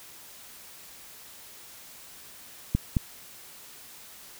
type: clicks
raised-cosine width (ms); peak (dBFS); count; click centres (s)
5; -10; 2; 2.75 / 2.968
effects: white hiss -48 dBFS RMS until 4.39 s